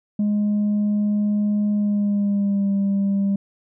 sine tone with pitch glide, 207.7 to 198.09 Hz, G#3 to G3, 0 to +18 cents, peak -15 dBFS, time 0.19-3.36 s, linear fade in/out 5 ms, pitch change -82 cents, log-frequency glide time 1.72-2.71 s, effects tanh soft clip ceiling -16 dBFS

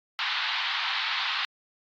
white band-pass noise, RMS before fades -29 dBFS, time 0.19-1.45 s, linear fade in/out 0 ms, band 860 to 4200 Hz, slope 48 dB/octave, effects AAC 48 kbps

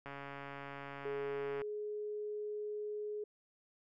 click train, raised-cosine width 0.5 ms, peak -31 dBFS, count 219, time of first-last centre 0.06-1.617 s, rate 140 Hz
sine tone, 420 Hz, G#4, 19 cents sharp, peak -38 dBFS, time 1.05-3.24 s, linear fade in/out 5 ms
effects none

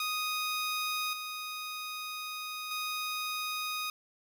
15% pulse tone with level steps, 1244.5 Hz, D#6, in tune, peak -25 / -31 / -27 dBFS, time 0-3.9 s, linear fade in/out 2 ms, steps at 1.13 / 2.71 s, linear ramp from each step 2 ms, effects none

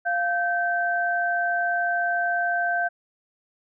sine tone pair together, 698.5 / 1552.3 Hz, F5 / G6, 0 / -17 cents, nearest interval octave + major second, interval 1383 cents, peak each -24 dBFS, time 0.05-2.89 s, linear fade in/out 20 ms, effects none

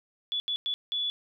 sine tone bursts at uneven times, 3431 Hz, A7, 44 cents flat, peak -27 dBFS, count 4, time 0.32-0.4 / 0.48-0.56 / 0.66-0.74 / 0.92-1.1 s, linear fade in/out 0 ms, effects none

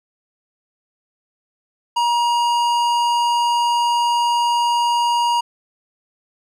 sine tone with tanh clipping, 950 Hz, A#5, 33 cents sharp, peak -17 dBFS, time 1.96-5.41 s, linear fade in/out 10 ms, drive 16 dB, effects none

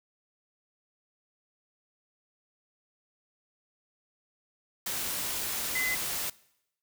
sine tone in noise, 2033 Hz, B6, 50 cents sharp, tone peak -28 dBFS, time 5.75-5.95 s, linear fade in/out 5 ms, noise white, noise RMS -33 dBFS, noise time 4.86-6.3 s, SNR +2 dB, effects noise-tail reverb RT60 0.8 s tail -22 dB re dry

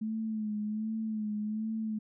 sine tone with vibrato, 215.8 Hz, A3, 33 cents flat, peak -31 dBFS, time 0.01-1.99 s, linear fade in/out 10 ms, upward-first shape sine, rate 1.3 Hz, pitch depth 46 cents each way, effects none

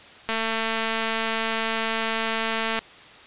click train, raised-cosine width 0.3 ms, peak -10 dBFS, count 561, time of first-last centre 0.29-2.79 s, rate 224 Hz, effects white hiss -46 dBFS RMS until 3.26 s + resampled to 8000 Hz

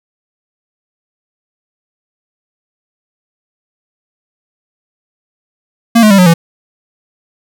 square tone with pitch steps, 231.5 / 213.5 / 196.93 / 181.63 / 167.52 Hz, A#3 / G#3 / G3 / F#3 / E3, -12 / +48 / +8 / -32 / +28 cents, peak -4 dBFS, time 5.95-6.34 s, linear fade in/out 10 ms, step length 78 ms, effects none

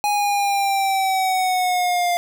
square linear sweep, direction down, 830 to 698.5 Hz, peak -18 dBFS, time 0.04-2.17 s, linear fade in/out 0 ms, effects none

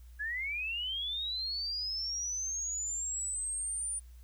sine linear sweep, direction up, 1650 to 9397 Hz, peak -33 dBFS, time 0.19-4 s, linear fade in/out 20 ms, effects added 60 Hz sine -49 dBFS peak until 4.23 s + white hiss -68 dBFS RMS until 4.23 s

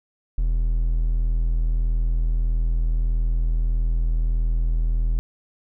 triangle tone, 40.8 Hz, E1, 17 cents flat, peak -16 dBFS, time 0.38-5.19 s, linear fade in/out 0 ms, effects none

